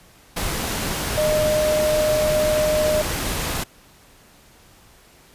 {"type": "tone in noise", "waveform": "sine", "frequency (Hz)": 612, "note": "D#5", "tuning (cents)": -29, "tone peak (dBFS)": -17, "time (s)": [1.17, 3.02], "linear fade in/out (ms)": 10, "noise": "pink", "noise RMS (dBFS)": -25, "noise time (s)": [0.36, 3.64], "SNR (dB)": 5, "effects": ["pink hiss -51 dBFS RMS until 5.34 s", "resampled to 32000 Hz"]}